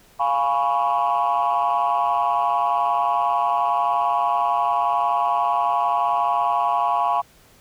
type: chord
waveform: sine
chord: C# dominant seventh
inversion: first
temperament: equal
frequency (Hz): 698.5 / 830.6 / 987.8 / 1108.7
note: E#5 / G#5 / B5 / C#6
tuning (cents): 0 / 0 / 0 / 0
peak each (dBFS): -22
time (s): 0.19-7.22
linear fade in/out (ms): 20
effects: tanh soft clip ceiling -12 dBFS + pink hiss -53 dBFS RMS until 7.6 s